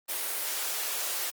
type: high-pass noise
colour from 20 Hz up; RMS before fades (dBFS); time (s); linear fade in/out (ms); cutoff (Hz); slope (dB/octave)
white; -32; 0.08-1.31; 20; 380; 24
effects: Opus 32 kbps